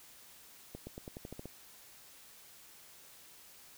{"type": "accelerating click train", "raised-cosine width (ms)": 2, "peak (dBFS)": -30, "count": 9, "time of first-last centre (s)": [0.75, 1.456], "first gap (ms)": 120, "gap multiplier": 0.91, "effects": ["white hiss -57 dBFS RMS until 3.77 s"]}